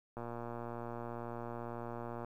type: click train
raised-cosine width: 1 ms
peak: -29 dBFS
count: 246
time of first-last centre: 0.17-2.246 s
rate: 118 Hz
effects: 11-bit